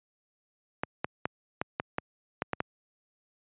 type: clicks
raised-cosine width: 0.5 ms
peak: -13 dBFS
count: 9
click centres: 0.835 / 1.045 / 1.255 / 1.615 / 1.799 / 1.984 / 2.421 / 2.533 / 2.604 s
effects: high-pass 100 Hz 12 dB/octave + resampled to 8000 Hz